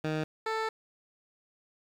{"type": "tone pair in turn", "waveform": "15% pulse", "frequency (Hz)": [155.4, 442.2], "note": ["D#3", "A4"], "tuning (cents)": [-2, 9], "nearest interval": "octave + tritone", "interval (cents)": 1811, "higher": "second", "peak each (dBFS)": -23, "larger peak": "neither", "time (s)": [[0.04, 0.24], [0.46, 0.69]], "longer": "second", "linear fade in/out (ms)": 5, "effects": ["low-pass 4000 Hz 12 dB/octave", "9-bit"]}